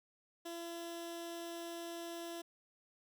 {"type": "tone with notch filter", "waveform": "15% pulse", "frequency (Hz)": 338.6, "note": "E4", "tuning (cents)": 46, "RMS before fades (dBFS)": -45, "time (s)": [0.45, 2.42], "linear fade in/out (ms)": 10, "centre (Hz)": 1200, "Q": 1.3, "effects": []}